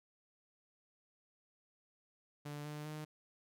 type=tone with pitch steps; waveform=sawtooth; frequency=146.83 / 149.83 / 152.89 Hz; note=D3 / D3 / D#3; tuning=0 / +35 / -30 cents; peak=-39 dBFS; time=2.45-3.05 s; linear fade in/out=10 ms; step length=200 ms; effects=none